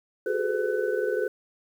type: tone cluster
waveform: sine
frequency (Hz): 367.8 / 412.8 / 433.4 / 506 / 1500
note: F#4 / G#4 / A4 / B4 / F#6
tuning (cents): -10 / -10 / -26 / +42 / +23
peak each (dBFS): -31 / -30 / -29 / -29 / -35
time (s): 0.26-1.28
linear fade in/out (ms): 5
effects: 9-bit